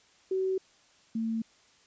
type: tone pair in turn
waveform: sine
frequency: 378.5 / 225.1 Hz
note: F#4 / A3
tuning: +39 / +40 cents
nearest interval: major sixth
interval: 899 cents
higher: first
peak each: -26 / -28 dBFS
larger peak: first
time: 0.31-0.58 / 1.15-1.42 s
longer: neither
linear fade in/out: 5 ms
effects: white hiss -62 dBFS RMS until 1.86 s + resampled to 16000 Hz